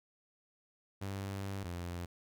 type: tone pair in turn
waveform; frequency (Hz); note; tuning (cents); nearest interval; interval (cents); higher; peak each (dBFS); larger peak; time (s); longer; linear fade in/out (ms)
sawtooth; 98 / 87.31; G2 / F2; 0 / 0; major second; 200; first; -34 / -35; first; 1.01-1.64 / 1.64-2.06; first; 10
effects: none